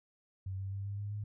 sine tone with pitch steps, 95.2 / 96.92 / 98.67 / 100.45 / 102.27 / 104.12 Hz, F#2 / G2 / G2 / G2 / G#2 / G#2, +50 / -19 / +12 / +43 / -26 / +5 cents, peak -36 dBFS, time 0.46-1.24 s, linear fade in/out 5 ms, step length 130 ms, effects none

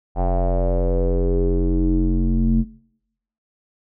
square tone with low-pass filter sweep, 45.03 Hz, F#1, 46 cents flat, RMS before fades -18 dBFS, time 0.15-2.65 s, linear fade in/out 50 ms, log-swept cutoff 760 to 220 Hz, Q 6.3, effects noise-tail reverb RT60 0.8 s tail -24 dB re dry

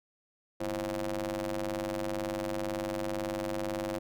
sawtooth ring-modulated tone, 98 Hz, G2, in tune, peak -25 dBFS, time 0.6-3.99 s, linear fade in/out 10 ms, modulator 431 Hz, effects none

